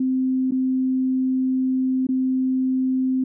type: tone with dropouts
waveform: sine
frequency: 259.6 Hz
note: C4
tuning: 13 cents flat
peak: -18 dBFS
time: 0-3.24 s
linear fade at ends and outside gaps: 5 ms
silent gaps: 0.51-0.519 / 2.069-2.088 s
effects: none